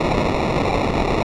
blue noise with sample-and-hold, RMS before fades -19 dBFS, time 0-1.23 s, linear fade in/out 5 ms, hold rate 1575 Hz, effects low-pass 4000 Hz 12 dB/octave

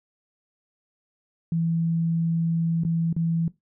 sine tone with dropouts, 165.7 Hz, E3, 9 cents sharp, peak -21 dBFS, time 1.52-3.48 s, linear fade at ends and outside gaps 2 ms, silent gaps 2.836-2.849 / 3.128-3.164 s, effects noise-tail reverb RT60 0.2 s tail -19 dB re dry

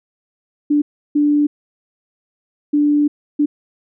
sine tone bursts at uneven times, 293.7 Hz, D4, in tune, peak -11 dBFS, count 4, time 0.7-0.82 / 1.15-1.47 / 2.73-3.08 / 3.39-3.46 s, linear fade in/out 10 ms, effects none

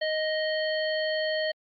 harmonic tone, 624 Hz, D#5, 5 cents sharp, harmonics 1 / 3 / 5 / 7, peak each -27 / -32 / -36 / -36 dBFS, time 0.01-1.52 s, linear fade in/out 10 ms, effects Opus 48 kbps

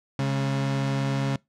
35% pulse tone pair together, 136.53 / 207.7 Hz, C#3 / G#3, -26 / 0 cents, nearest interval perfect fifth, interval 726 cents, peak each -22 / -31 dBFS, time 0.19-1.36 s, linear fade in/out 2 ms, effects noise-tail reverb RT60 0.2 s tail -24 dB re dry + low-pass 6000 Hz 12 dB/octave

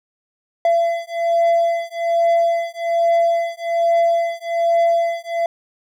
triangle beating tone pair, 676 / 677.2 Hz, E5 / E5, +43 / +46 cents, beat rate 1.2 Hz, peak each -16 dBFS, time 0.65-5.46 s, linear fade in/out 2 ms, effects none

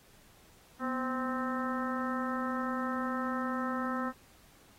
harmonic tone with a mistuned harmonic, 260.3 Hz, C4, 9 cents flat, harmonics 1 / 2 / 3 / 4 / 5 / 6 / 7, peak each -34 / -40 / -44 / -40 / -37 / -46 / -44 dBFS, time 0.79-4.13 s, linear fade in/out 50 ms, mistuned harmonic 1, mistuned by -85 cents, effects pink hiss -61 dBFS RMS until 4.78 s + AAC 48 kbps

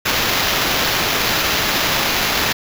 white noise with sample-and-hold, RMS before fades -18 dBFS, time 0.05-2.53 s, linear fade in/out 10 ms, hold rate 8820 Hz, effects none

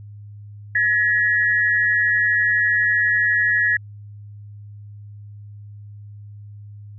sine tone pair together, 1687.9 / 1900 Hz, G#6 / A#6, +28 / +33 cents, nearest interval major second, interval 205 cents, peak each -18 dBFS, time 0.75-3.77 s, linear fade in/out 5 ms, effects added 103 Hz sine -36 dBFS peak until 6.98 s

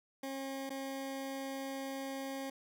20% pulse tone with dropouts, 270.3 Hz, C#4, 44 cents flat, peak -34 dBFS, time 0.23-2.5 s, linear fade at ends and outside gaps 5 ms, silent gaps 0.695-0.703 s, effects none

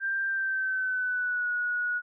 sine tone with pitch glide, 1581 to 1458.2 Hz, G6 to F#6, +14 to -26 cents, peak -26 dBFS, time 0-2.02 s, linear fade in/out 50 ms, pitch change -140 cents, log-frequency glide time 0.27-1.5 s, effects none

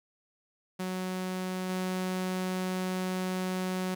sawtooth tone with level steps, 185 Hz, F#3, in tune, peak -28 / -26 dBFS, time 0.79-3.95 s, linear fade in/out 10 ms, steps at 1.69 s, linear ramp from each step 5 ms, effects 11-bit

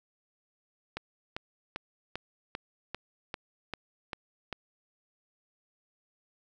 click train, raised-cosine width 0.3 ms, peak -19 dBFS, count 10, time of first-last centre 0.97-4.527 s, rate 2.53 Hz, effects none

